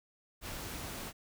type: noise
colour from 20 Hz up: pink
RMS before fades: -42 dBFS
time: 0.41-1.13 s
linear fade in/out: 50 ms
effects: none